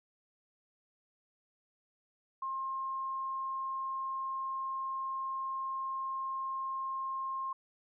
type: tone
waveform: sine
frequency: 1065 Hz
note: C6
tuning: 30 cents sharp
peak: -34 dBFS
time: 2.42-7.53 s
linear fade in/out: 5 ms
effects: none